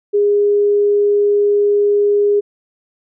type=tone; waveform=sine; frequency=410 Hz; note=G#4; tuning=22 cents flat; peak=-10 dBFS; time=0.13-2.41 s; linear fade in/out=20 ms; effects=none